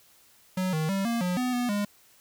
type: tone with pitch steps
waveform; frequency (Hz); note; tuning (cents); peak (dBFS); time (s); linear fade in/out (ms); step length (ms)
square; 185.4 / 156.7 / 195 / 233.5 / 179.8 / 250.8 / 244.9 / 204.7; F#3 / D#3 / G3 / A#3 / F#3 / B3 / B3 / G#3; +4 / +13 / -9 / +3 / -49 / +27 / -14 / -25; -26; 0.57-1.85; 5; 160
effects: white hiss -59 dBFS RMS until 2.2 s